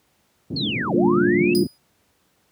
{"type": "band-pass noise", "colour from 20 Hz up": "pink", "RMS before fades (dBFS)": -27, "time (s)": [0.5, 1.67], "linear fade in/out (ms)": 5, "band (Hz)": [130, 320], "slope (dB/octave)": 24}
{"type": "linear two-way sweep", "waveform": "sine", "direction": "down then up", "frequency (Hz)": [4435, 404.4, 2703], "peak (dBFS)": -24, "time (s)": [0.56, 1.54], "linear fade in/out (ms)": 5, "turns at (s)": 0.94}
{"type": "chord", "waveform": "sine", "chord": "G minor seventh", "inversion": "none", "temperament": "just", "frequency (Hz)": [196, 235.2, 294, 352.8], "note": ["G3", "Bb3", "D4", "F4"], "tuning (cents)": [0, 16, 2, 18], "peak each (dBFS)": [-23, -23, -23, -18], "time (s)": [0.93, 1.64], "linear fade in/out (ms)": 10}
{"type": "tone with exponential decay", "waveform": "sawtooth", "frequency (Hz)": 4957, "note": "D#8", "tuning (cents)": -7, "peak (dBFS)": -19, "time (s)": [1.55, 1.78], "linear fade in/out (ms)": 0, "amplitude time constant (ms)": 48}
{"effects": ["pink hiss -64 dBFS RMS until 2.51 s", "high-pass 80 Hz 12 dB/octave"]}